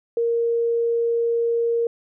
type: tone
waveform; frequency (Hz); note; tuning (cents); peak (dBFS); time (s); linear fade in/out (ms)
sine; 466.2; A#4; 0; -18; 0.17-1.87; 2
effects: none